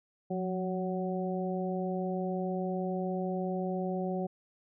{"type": "harmonic tone with a mistuned harmonic", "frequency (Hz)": 186.3, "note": "F#3", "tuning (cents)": 12, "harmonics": [1, 2, 3, 4], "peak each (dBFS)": [-33, -36, -38, -39], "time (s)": [0.3, 4.27], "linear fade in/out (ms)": 10, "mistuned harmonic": 1, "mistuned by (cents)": -45, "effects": []}